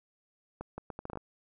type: accelerating click train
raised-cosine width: 1 ms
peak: -25 dBFS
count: 9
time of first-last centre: 0.61-1.173 s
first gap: 170 ms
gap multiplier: 0.72
effects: none

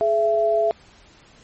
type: tone pair together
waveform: sine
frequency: 422.8 / 669 Hz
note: G#4 / E5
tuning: +31 / +25 cents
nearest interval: minor sixth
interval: 794 cents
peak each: -22 / -17 dBFS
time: 0.01-0.71 s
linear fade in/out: 0 ms
effects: pink hiss -51 dBFS RMS until 1.43 s + MP3 32 kbps

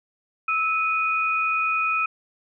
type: tone pair together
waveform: sine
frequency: 1305 / 2481 Hz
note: E6 / D#7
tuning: -18 / -6 cents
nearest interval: major seventh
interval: 1112 cents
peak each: -23 dBFS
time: 0.48-2.06 s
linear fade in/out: 5 ms
effects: none

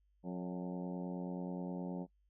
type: harmonic tone with a mistuned harmonic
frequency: 89.5 Hz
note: F2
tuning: 43 cents sharp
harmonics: 2 / 3 / 4 / 5 / 6 / 7 / 8 / 9 / 10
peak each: -40 / -45 / -49 / -51 / -50 / -57 / -56 / -57 / -57 dBFS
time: 0.23-2.07 s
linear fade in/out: 50 ms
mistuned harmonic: 6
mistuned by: +59 cents
effects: noise-tail reverb RT60 0.1 s tail -23 dB re dry + added 50 Hz sine -70 dBFS peak until 2.29 s

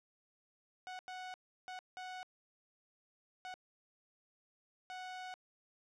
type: tone bursts at uneven times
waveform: sawtooth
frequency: 739 Hz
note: F#5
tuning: 2 cents flat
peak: -40 dBFS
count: 6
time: 0.87-0.99 / 1.08-1.34 / 1.68-1.79 / 1.97-2.23 / 3.45-3.54 / 4.9-5.34 s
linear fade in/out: 0 ms
effects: low-pass 5000 Hz 12 dB/octave

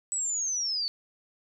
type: linear sweep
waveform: sine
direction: down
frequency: 7990 to 4435 Hz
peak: -27 dBFS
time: 0.12-0.88 s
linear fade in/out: 0 ms
effects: none

